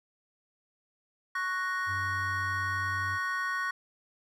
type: chord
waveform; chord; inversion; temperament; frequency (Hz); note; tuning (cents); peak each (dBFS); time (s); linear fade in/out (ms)
triangle; F# major; second; equal; 1108.7 / 1480 / 1864.7; C#6 / F#6 / A#6; 0 / 0 / 0; -32; 1.35-3.71; 5
type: tone with vibrato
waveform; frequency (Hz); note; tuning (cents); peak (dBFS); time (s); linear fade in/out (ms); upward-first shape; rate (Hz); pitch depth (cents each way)
triangle; 96; G2; -36; -35; 1.86-3.19; 50; sine; 19; 16
effects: none

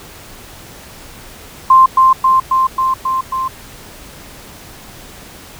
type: tone with echo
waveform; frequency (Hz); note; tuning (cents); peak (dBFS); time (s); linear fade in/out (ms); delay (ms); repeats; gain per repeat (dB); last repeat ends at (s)
sine; 1050; C6; +6; -3; 1.7-1.86; 5; 270; 6; -2; 3.48
effects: pink hiss -36 dBFS RMS until 5.59 s

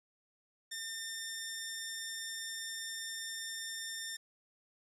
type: tone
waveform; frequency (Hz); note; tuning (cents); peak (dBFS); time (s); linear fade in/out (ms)
10% pulse; 1805; A6; +44; -30; 0.71-4.17; 10
effects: low-pass 11000 Hz 12 dB/octave + 12-bit

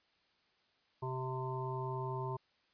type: harmonic tone with a mistuned harmonic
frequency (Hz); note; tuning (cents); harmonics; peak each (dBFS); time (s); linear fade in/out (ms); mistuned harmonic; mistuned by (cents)
129.3; C3; -20; 1 / 3 / 5 / 7 / 8; -39 / -42 / -49 / -43 / -45; 1.02-2.37; 10; 5; +19
effects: white hiss -73 dBFS RMS until 2.73 s + resampled to 11025 Hz

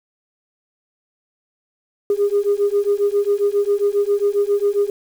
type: beating tone pair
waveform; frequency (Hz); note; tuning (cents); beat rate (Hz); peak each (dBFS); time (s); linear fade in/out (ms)
sine; 403.1 / 410.5; G4 / G#4; +48 / -20; 7.4; -17; 2.1-4.9; 2
effects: tanh soft clip ceiling -9 dBFS + 7-bit

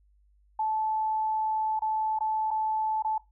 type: tone with dropouts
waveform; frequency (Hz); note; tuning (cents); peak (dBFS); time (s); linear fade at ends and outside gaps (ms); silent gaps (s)
sine; 871; A5; -18; -25; 0.59-3.18; 5; 1.793-1.819 / 2.189-2.206 / 2.507-2.511 / 3.024-3.046
effects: noise-tail reverb RT60 0.2 s tail -19 dB re dry + added 50 Hz sine -60 dBFS peak until 3.31 s

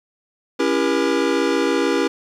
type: chord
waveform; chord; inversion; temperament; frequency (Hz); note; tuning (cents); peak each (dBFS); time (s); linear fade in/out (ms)
square; C# diminished seventh; none; just; 277.2 / 332.6 / 399.1 / 479; C#4 / E4 / G4 / Bb4; 0 / +16 / +31 / +47; -23; 0.59-2.08; 10
effects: low-pass 6000 Hz 12 dB/octave + 9-bit

